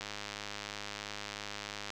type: click train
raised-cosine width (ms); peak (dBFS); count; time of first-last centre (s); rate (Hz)
0.2; -22; 196; 0.01-1.903; 103
effects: none